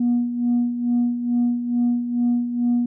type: tone with tremolo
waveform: sine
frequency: 241 Hz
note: B3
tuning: 42 cents flat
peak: -14 dBFS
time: 0-2.86 s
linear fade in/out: 5 ms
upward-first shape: sine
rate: 2.3 Hz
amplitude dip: 65%
effects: tanh soft clip ceiling -13 dBFS